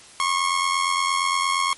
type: tone with amplitude modulation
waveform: sawtooth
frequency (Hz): 1088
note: C#6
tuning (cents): -33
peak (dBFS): -13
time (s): 0.2-1.73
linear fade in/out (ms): 0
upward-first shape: sine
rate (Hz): 88.6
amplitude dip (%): 65
effects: white hiss -46 dBFS RMS until 1.77 s + MP3 48 kbps